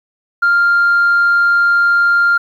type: tone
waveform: sine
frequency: 1396.9 Hz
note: F6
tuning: in tune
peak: -7 dBFS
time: 0.42-2.38 s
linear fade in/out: 10 ms
effects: tanh soft clip ceiling -6 dBFS + 8-bit